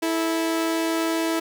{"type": "tone pair together", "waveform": "sawtooth", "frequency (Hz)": [327.5, 437.5], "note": ["E4", "A4"], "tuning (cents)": [-11, -10], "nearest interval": "perfect fourth", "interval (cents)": 501, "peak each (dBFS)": [-18, -28], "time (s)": [0.02, 1.4], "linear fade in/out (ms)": 10, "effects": []}